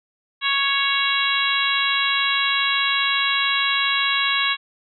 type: harmonic tone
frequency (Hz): 554.4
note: C#5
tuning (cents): 0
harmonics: 2 / 3 / 4 / 5 / 6 / 7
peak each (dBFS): -25 / -25 / -25 / -25 / -25 / -25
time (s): 0.41-4.57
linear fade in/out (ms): 50
effects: none